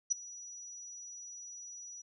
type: tone with ADSR envelope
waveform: sine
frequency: 5860 Hz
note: F#8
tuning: 18 cents flat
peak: -24 dBFS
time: 0.1-2.02 s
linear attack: 19 ms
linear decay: 10 ms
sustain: -21 dB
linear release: 11 ms
effects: none